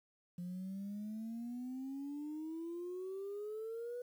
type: exponential sweep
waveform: sine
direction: up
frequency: 174.61 to 493.9 Hz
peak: -39 dBFS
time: 0.38-4.02 s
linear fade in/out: 5 ms
effects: tanh soft clip ceiling -38 dBFS + 11-bit